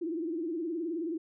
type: tone with vibrato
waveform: sine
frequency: 330.6 Hz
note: E4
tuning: 5 cents sharp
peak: -31 dBFS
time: 0.01-1.18 s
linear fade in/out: 10 ms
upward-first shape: sine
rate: 19 Hz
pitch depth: 120 cents each way
effects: none

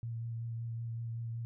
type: tone with vibrato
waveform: sine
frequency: 115.6 Hz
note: A#2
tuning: 14 cents flat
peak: -36 dBFS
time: 0.03-1.45 s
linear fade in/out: 0 ms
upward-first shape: sine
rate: 5.3 Hz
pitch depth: 17 cents each way
effects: none

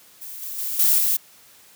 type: noise with level steps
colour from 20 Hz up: violet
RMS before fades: -36 / -32 / -27 / -17 / -20 dBFS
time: 0.21-1.17 s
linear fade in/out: 10 ms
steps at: 0.42 / 0.58 / 0.79 / 0.98 s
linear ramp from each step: 5 ms
effects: white hiss -51 dBFS RMS until 1.75 s + high-pass 80 Hz 12 dB/octave

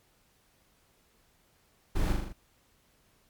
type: noise with echo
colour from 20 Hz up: brown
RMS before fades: -28 dBFS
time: 1.95-2.13 s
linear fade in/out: 10 ms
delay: 40 ms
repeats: 5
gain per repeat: -3 dB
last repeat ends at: 2.33 s
effects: pink hiss -67 dBFS RMS until 3.29 s + MP3 96 kbps

